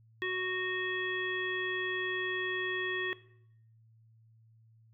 harmonic tone, 370 Hz, F#4, in tune, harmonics 1 / 3 / 5 / 7 / 9, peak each -35 / -43 / -34 / -44 / -43 dBFS, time 0.22-3.13 s, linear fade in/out 0 ms, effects noise-tail reverb RT60 0.7 s tail -17 dB re dry + added 112 Hz sine -59 dBFS peak until 4.93 s

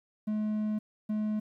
triangle tone pair in turn, 213.4 / 213.4 Hz, G#3 / G#3, +47 / +47 cents, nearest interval unison, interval 0 cents, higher neither, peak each -26 dBFS, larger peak neither, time 0.27-0.79 / 1.09-1.4 s, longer first, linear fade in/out 10 ms, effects 11-bit

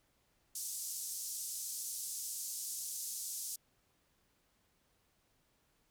pink band-pass noise, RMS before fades -42 dBFS, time 0.55-3.56 s, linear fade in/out 5 ms, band 5900 to 13000 Hz, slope 24 dB/octave, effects pink hiss -75 dBFS RMS until 5.9 s

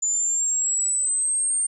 sine exponential sweep, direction up, 7040 to 8760 Hz, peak -20 dBFS, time 0.02-1.67 s, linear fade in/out 10 ms, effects none

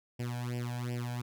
sawtooth tone with flanger, 121.7 Hz, B2, 25 cents flat, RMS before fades -36 dBFS, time 0.19-1.22 s, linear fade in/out 10 ms, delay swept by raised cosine 0.38 to 1.27 ms, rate 2.7 Hz, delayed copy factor +0.95, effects none

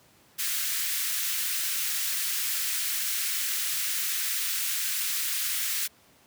white high-pass noise, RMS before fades -29 dBFS, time 0.38-5.88 s, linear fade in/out 20 ms, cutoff 1500 Hz, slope 24 dB/octave, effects pink hiss -59 dBFS RMS until 6.26 s + high-pass 100 Hz 12 dB/octave

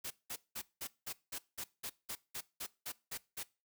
white noise bursts, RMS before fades -42 dBFS, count 14, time 0.04-3.434 s, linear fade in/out 10 ms, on 66 ms, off 190 ms, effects noise-tail reverb RT60 0.3 s tail -21 dB re dry

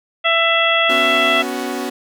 harmonic tone, 666 Hz, E5, 18 cents sharp, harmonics 1 / 2 / 3 / 4 / 5, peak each -19 / -19 / -19 / -19 / -19 dBFS, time 0.24-1.43 s, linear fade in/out 20 ms
sawtooth chord, B suspended second, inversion none, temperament equal with one note detuned, 246.9 / 279.8 / 370 Hz, B3 / C#4 / F#4, 0 / +16 / 0 cents, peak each -22 dBFS, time 0.89-1.9 s, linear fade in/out 10 ms
effects none

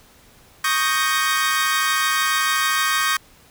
sawtooth chord, Eb dominant seventh, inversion third, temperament equal with one note detuned, 1108.7 / 1240.9 / 1568 / 1864.7 Hz, Db6 / Eb6 / G6 / Bb6, 0 / -5 / 0 / 0 cents, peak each -20 dBFS, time 0.64-3.17 s, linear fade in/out 5 ms, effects pink hiss -51 dBFS RMS until 3.5 s

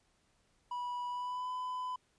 triangle tone with pitch glide, 979 to 1005.4 Hz, B5 to B5, -15 to +31 cents, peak -34 dBFS, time 0.71-1.96 s, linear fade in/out 5 ms, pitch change +46 cents, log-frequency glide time 1.08-1.5 s, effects pink hiss -73 dBFS RMS until 2.18 s + resampled to 22050 Hz

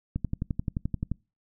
click train, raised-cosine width 5 ms, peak -16 dBFS, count 12, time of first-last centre 0.16-1.117 s, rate 11.5 Hz, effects noise-tail reverb RT60 0.3 s tail -26 dB re dry

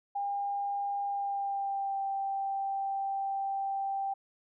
sine tone with pitch glide, 804 to 784.7 Hz, G5 to G5, +44 to +2 cents, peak -30 dBFS, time 0.15-4.14 s, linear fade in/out 10 ms, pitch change -42 cents, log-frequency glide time 1.05-1.99 s, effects none

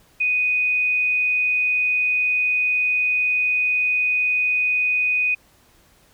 sine tone, 2489 Hz, D#7, in tune, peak -17 dBFS, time 0.2-5.35 s, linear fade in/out 10 ms, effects pink hiss -56 dBFS RMS until 6.13 s

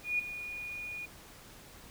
sine tone with ADSR envelope, 2448 Hz, D#7, 29 cents flat, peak -26 dBFS, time 0.03-1.06 s, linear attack 160 ms, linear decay 9 ms, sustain -12 dB, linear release 12 ms, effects pink hiss -53 dBFS RMS until 1.9 s

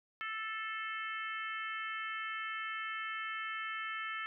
harmonic tone with a mistuned harmonic, 440 Hz, A4, in tune, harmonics 3 / 4 / 5 / 6 / 7, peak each -41 / -42 / -44 / -48 / -49 dBFS, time 0.21-4.26 s, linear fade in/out 0 ms, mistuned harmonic 5, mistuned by -24 cents, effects none

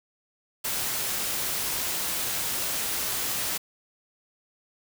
white noise, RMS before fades -29 dBFS, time 0.64-3.58 s, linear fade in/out 10 ms, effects none

